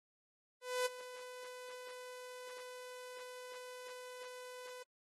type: tone with ADSR envelope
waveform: sawtooth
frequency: 501 Hz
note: B4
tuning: 25 cents sharp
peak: -28 dBFS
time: 0.61-4.83 s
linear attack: 250 ms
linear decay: 14 ms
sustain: -16 dB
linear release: 8 ms
effects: AAC 32 kbps